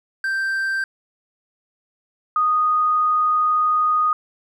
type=tone pair in turn; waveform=triangle / sine; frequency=1568 / 1239.1 Hz; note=G6 / D#6; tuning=0 / -8 cents; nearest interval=major third; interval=408 cents; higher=first; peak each=-18 / -15 dBFS; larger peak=second; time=0.24-0.84 / 2.36-4.13 s; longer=second; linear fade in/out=2 ms; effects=none